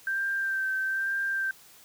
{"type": "tone with vibrato", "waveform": "sine", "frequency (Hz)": 1568, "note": "G6", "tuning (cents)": 0, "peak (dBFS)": -26, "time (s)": [0.07, 1.51], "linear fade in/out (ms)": 2, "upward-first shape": "sine", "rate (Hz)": 1.1, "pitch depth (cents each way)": 22, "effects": ["white hiss -54 dBFS RMS until 1.84 s"]}